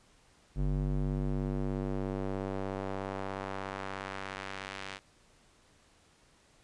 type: tone with band-pass filter sweep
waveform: square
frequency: 48.43 Hz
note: G1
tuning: 20 cents flat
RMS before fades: -35 dBFS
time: 0.55-5 s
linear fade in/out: 50 ms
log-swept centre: 130 to 2700 Hz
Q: 0.84
effects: pink hiss -64 dBFS RMS until 6.63 s + resampled to 22050 Hz